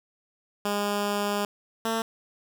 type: tone pair in turn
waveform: 10% pulse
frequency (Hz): 204.5 / 225.5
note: G#3 / A3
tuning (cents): -26 / +43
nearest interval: major second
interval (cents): 169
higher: second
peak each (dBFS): -17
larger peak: neither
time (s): 0.65-1.45 / 1.85-2.02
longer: first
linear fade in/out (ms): 2
effects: none